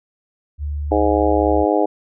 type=tone with pitch glide; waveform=sine; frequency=73.3 to 72.54 Hz; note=D2 to D2; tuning=-3 to -21 cents; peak=-21 dBFS; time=0.58-1.66 s; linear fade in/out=50 ms; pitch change=-18 cents; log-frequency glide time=1.06-1.41 s
type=harmonic tone; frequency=103.83 Hz; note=G#2; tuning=in tune; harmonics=3 / 4 / 5 / 6 / 7 / 8; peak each=-19 / -20 / -21 / -22 / -22 / -23 dBFS; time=0.91-1.86 s; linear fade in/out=10 ms
effects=none